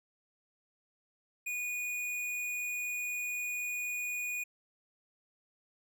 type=tone with hard clipping; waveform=sine; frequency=2459 Hz; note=D#7; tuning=21 cents flat; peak=-35 dBFS; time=1.46-4.44 s; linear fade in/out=10 ms; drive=15 dB; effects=none